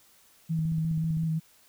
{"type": "tone with vibrato", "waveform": "sine", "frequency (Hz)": 160.9, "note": "E3", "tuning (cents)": -42, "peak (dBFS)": -25, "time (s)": [0.49, 1.4], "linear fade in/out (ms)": 20, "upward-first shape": "square", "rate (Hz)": 5.7, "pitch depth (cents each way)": 18}
{"type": "click train", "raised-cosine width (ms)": 5, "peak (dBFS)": -29, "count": 11, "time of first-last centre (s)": [0.59, 1.235], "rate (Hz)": 15.5}
{"effects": ["white hiss -60 dBFS RMS until 1.68 s"]}